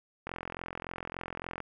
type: click train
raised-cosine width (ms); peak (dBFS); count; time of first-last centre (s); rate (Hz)
0.5; -22; 59; 0.27-1.603; 43.5
effects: none